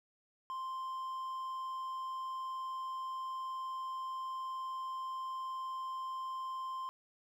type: tone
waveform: triangle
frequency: 1046.5 Hz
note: C6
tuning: in tune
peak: -36 dBFS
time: 0.5-6.89 s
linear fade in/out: 0 ms
effects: none